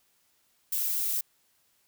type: noise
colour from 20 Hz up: violet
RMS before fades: -29 dBFS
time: 0.72-1.21 s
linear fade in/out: 5 ms
effects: white hiss -69 dBFS RMS until 1.87 s